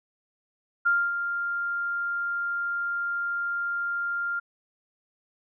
sine tone with ADSR envelope, 1396.9 Hz, F6, in tune, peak -18 dBFS, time 0.85-4.4 s, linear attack 17 ms, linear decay 250 ms, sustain -8 dB, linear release 13 ms, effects none

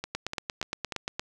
two click trains, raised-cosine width 0.2 ms, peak -16 / -13 dBFS, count 4 / 10, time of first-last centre 0.04-0.922 / 0.15-1.195 s, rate 3.4 / 8.61 Hz, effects none

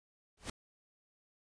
pink noise with exponential growth, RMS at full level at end -35 dBFS, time 0.37-0.5 s, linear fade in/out 5 ms, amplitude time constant 27 ms, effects resampled to 22050 Hz

